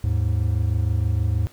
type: tone pair together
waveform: triangle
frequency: 78.7 / 105.05 Hz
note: D#2 / G#2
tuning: +20 / +20 cents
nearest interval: perfect fourth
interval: 500 cents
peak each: -20 / -19 dBFS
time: 0.04-1.47 s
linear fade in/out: 0 ms
effects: pink hiss -52 dBFS RMS until 1.52 s